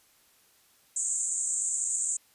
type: band-pass noise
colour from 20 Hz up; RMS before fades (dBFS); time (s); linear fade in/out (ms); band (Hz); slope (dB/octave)
pink; -30; 0.96-2.17; 5; 6900 to 8400; 96
effects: white hiss -63 dBFS RMS until 2.34 s + resampled to 32000 Hz